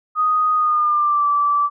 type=tone with pitch glide; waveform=sine; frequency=1244.5 to 1161.2 Hz; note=D#6 to D6; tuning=0 to -20 cents; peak=-14 dBFS; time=0.15-1.7 s; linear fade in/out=50 ms; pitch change=-120 cents; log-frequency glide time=0.55-1.27 s; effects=none